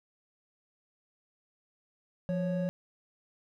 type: tone pair together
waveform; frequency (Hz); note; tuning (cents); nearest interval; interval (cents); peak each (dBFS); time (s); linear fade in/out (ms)
triangle; 174.61 / 554.4; F3 / C#5; 0 / 0; octave + minor sixth; 2000; -28 / -32; 2.29-2.69; 0
effects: none